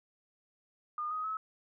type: tone with pitch steps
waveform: sine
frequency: 1217 / 1253.4 / 1290.9 Hz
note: D#6 / D#6 / E6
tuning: -39 / +12 / -37 cents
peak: -33 dBFS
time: 0.98-1.37 s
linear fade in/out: 2 ms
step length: 130 ms
effects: none